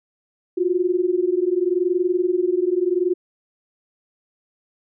sine tone pair together, 349.2 / 370 Hz, F4 / F#4, 0 / 0 cents, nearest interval minor second, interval 100 cents, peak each -20 dBFS, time 0.57-3.14 s, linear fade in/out 10 ms, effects none

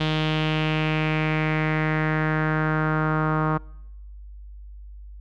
sawtooth tone with low-pass filter sweep, 155.56 Hz, D#3, in tune, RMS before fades -23 dBFS, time 0-3.58 s, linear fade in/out 10 ms, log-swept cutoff 3400 to 1200 Hz, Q 3.5, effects noise-tail reverb RT60 0.9 s tail -26 dB re dry + added 50 Hz sine -38 dBFS peak until 5.2 s

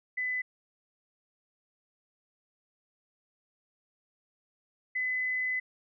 sine tone pair in turn, 2006 / 2015 Hz, B6 / B6, +26 / +34 cents, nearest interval unison, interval 8 cents, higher second, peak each -29 / -28 dBFS, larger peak second, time 0.17-0.42 / 4.95-5.6 s, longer second, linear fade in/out 10 ms, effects none

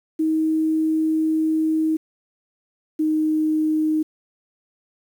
sine tone pair in turn, 316 / 310.8 Hz, D#4 / D#4, +27 / -2 cents, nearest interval unison, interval 29 cents, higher first, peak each -17 dBFS, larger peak neither, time 0.19-1.97 / 2.99-4.03 s, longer first, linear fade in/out 10 ms, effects 8-bit

